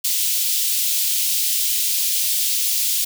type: high-pass noise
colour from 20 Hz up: white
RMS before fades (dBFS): -20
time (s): 0.04-3.05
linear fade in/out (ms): 10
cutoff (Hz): 2900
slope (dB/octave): 24
effects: none